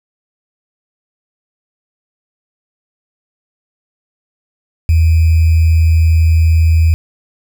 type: tone with sample-and-hold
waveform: sine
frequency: 81.2 Hz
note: E2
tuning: 26 cents flat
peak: -6 dBFS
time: 4.89-6.94 s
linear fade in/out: 0 ms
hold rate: 2450 Hz
effects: none